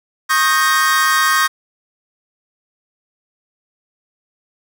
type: chord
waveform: 45% pulse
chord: Eb dominant seventh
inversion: third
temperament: equal with one note detuned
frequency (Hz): 1089.7 / 1244.5 / 1568 / 1864.7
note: Db6 / Eb6 / G6 / Bb6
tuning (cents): -30 / 0 / 0 / 0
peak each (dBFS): -18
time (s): 0.29-1.48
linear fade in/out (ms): 20
effects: none